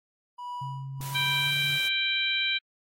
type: tone with tremolo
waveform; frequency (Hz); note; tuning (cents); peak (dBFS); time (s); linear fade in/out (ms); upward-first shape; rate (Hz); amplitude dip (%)
triangle; 979; B5; -15; -31; 0.38-1.51; 10; sine; 1.4; 95
type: tone with pitch glide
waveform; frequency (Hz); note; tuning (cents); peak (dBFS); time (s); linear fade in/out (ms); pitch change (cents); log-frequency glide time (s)
sine; 134.7 to 142.71; C#3 to D3; -49 to -49; -34; 0.61-1.78; 10; +100; 1.02-1.5
type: noise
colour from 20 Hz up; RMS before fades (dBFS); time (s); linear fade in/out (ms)
white; -41; 1.01-1.88; 2
type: harmonic tone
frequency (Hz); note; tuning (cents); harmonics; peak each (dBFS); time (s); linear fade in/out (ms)
784; G5; 0; 2 / 3 / 4 / 5; -34 / -28 / -30 / -30; 1.14-2.59; 20
effects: AAC 48 kbps